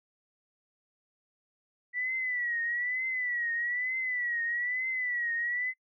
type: tone with vibrato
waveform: sine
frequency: 1958 Hz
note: B6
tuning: 15 cents flat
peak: -29 dBFS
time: 1.93-5.74 s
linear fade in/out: 50 ms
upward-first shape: triangle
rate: 1.1 Hz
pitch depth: 100 cents each way
effects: noise-tail reverb RT60 0.1 s tail -24 dB re dry